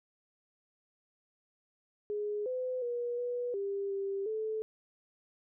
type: tone with pitch steps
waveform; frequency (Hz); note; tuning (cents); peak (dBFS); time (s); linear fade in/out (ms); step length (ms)
sine; 416.4 / 508 / 480.8 / 487.7 / 397.7 / 393.6 / 436.4; G#4 / B4 / B4 / B4 / G4 / G4 / A4; +5 / +49 / -46 / -22 / +25 / +7 / -14; -32; 2.1-4.62; 0; 360
effects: none